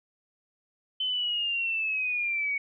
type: linear sweep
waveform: sine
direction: down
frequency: 3062 to 2228 Hz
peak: -26 dBFS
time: 1-2.58 s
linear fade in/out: 5 ms
effects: none